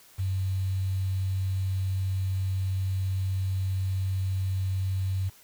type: tone with quantisation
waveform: sine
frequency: 95 Hz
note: F#2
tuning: 46 cents sharp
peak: -25 dBFS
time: 0.18-5.3 s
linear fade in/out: 20 ms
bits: 8
effects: white hiss -55 dBFS RMS until 5.43 s